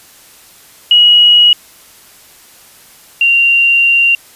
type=tone pair in turn; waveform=sine; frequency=2905 / 2768 Hz; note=F#7 / F7; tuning=-32 / -16 cents; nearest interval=minor second; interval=84 cents; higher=first; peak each=-3 / -6 dBFS; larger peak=first; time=0.91-1.53 / 3.21-4.15 s; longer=second; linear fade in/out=2 ms; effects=white hiss -41 dBFS RMS until 4.35 s + resampled to 32000 Hz